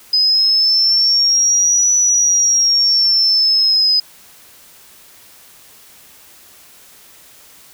sine exponential two-way sweep, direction up then down, 5010 to 5930 to 5010 Hz, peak -10 dBFS, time 0.13-4 s, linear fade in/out 5 ms, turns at 1.95 s, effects white hiss -44 dBFS RMS until 7.73 s

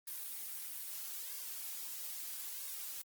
blue noise with flanger, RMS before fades -44 dBFS, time 0.07-3.02 s, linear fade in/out 5 ms, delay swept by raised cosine 1.8 to 6.1 ms, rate 0.78 Hz, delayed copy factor +0.8, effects Opus 32 kbps

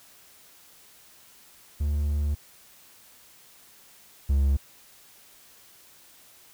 triangle tone pair in turn, 73.42 / 69.12 Hz, D2 / C#2, 0 / -4 cents, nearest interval minor second, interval 104 cents, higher first, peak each -21 / -17 dBFS, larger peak second, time 1.8-2.35 / 4.29-4.57 s, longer first, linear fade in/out 10 ms, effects white hiss -54 dBFS RMS until 6.53 s

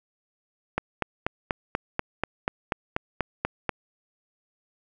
click train, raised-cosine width 0.5 ms, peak -9 dBFS, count 13, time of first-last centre 0.78-3.693 s, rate 4.12 Hz, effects none

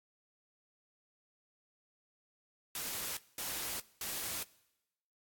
white noise bursts, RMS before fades -39 dBFS, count 3, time 2.75-4.43 s, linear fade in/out 2 ms, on 420 ms, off 210 ms, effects noise-tail reverb RT60 0.9 s tail -21 dB re dry + AAC 64 kbps

